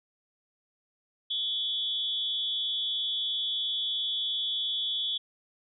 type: tone with amplitude modulation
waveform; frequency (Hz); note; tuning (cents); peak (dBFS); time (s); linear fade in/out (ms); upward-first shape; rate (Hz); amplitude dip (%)
sine; 3400; G#7; +40; -24; 1.3-5.18; 10; sine; 277; 85
effects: none